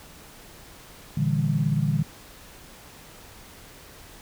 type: chord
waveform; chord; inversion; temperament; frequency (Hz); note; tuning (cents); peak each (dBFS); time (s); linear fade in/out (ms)
sine; E half-diminished seventh; second; equal with one note detuned; 116.54 / 146.83 / 164.81 / 201.2; Bb2 / D3 / E3 / G3; 0 / 0 / 0 / +45; -29 / -23 / -27 / -29; 1.17-2.03; 5
effects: pink hiss -47 dBFS RMS until 4.21 s